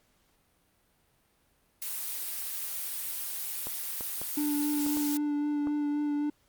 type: noise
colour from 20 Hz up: blue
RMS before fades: -35 dBFS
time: 1.82-5.17 s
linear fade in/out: 0 ms
type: clicks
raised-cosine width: 1 ms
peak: -26 dBFS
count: 6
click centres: 3.67 / 4.009 / 4.216 / 4.864 / 4.971 / 5.672 s
type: tone with vibrato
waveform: triangle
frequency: 293.7 Hz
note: D4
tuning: in tune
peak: -25 dBFS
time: 4.37-6.3 s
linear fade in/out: 5 ms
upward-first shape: sine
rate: 3.8 Hz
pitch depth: 15 cents each way
effects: pink hiss -69 dBFS RMS until 6.48 s + Opus 48 kbps